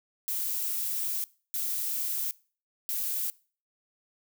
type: noise bursts at uneven times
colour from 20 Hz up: violet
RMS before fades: -31 dBFS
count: 3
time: 0.28-1.24 / 1.54-2.31 / 2.89-3.3 s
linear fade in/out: 0 ms
effects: noise-tail reverb RT60 0.4 s tail -22 dB re dry